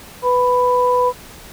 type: tone pair together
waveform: sine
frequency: 496.1 / 992.2 Hz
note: B4 / B5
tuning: +8 / +8 cents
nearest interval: octave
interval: 1200 cents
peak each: -15 dBFS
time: 0.22-1.13 s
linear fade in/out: 50 ms
effects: pink hiss -39 dBFS RMS until 1.52 s